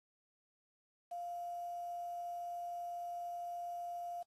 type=tone with quantisation; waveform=sine; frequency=698.5 Hz; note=F5; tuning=in tune; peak=-40 dBFS; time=1.11-4.23 s; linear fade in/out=10 ms; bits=10; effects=AAC 32 kbps